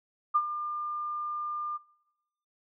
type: tone with ADSR envelope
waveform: sine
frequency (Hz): 1200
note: D6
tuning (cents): +37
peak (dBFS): -19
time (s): 0.34-1.78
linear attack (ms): 18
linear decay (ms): 55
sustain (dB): -13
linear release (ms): 21
effects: noise-tail reverb RT60 0.9 s tail -22 dB re dry